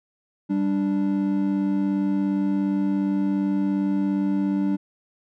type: tone pair together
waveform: triangle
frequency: 195.83 / 293.1 Hz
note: G3 / D4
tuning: -1 / -3 cents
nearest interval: perfect fifth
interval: 698 cents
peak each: -21 dBFS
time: 0.49-4.77 s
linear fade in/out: 20 ms
effects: none